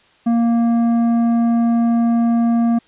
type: tone with tanh clipping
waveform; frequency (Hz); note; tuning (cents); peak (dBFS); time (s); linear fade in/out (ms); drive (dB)
sine; 233.1; A#3; 0; -14; 0.26-2.79; 10; 9
effects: white hiss -53 dBFS RMS until 2.87 s + resampled to 8000 Hz